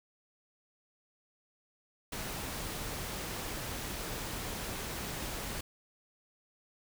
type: noise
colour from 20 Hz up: pink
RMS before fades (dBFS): -39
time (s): 2.12-5.61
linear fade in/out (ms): 5
effects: none

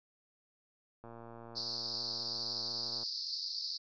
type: click train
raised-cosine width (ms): 1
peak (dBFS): -36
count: 232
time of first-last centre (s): 1.04-3.031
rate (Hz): 116
type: band-pass noise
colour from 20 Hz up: white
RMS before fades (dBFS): -39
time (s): 1.55-3.78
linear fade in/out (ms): 20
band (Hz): 4300 to 5100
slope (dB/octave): 96
effects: none

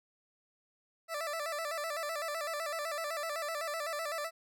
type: tone with vibrato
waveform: 20% pulse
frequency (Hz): 622.3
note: D#5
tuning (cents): 0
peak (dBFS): -30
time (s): 1.08-4.31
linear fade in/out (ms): 50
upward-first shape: square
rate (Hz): 7.9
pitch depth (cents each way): 98
effects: none

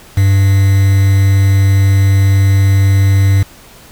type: tone with quantisation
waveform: triangle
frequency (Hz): 98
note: G2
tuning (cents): 0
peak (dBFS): -4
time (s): 0.17-3.43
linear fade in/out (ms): 5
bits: 4
effects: pink hiss -39 dBFS RMS until 3.91 s

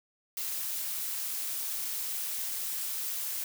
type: noise with amplitude modulation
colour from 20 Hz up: blue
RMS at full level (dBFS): -32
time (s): 0.37-3.44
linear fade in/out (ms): 2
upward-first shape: sine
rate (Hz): 220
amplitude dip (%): 55
effects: none

